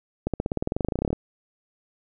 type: accelerating click train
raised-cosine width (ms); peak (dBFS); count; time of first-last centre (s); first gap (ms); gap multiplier
2; -11; 21; 0.27-1.13; 67; 0.95
effects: none